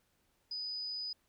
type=tone; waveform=sine; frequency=4978 Hz; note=D#8; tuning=in tune; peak=-37 dBFS; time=0.51-1.13 s; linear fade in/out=5 ms; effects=pink hiss -75 dBFS RMS until 1.28 s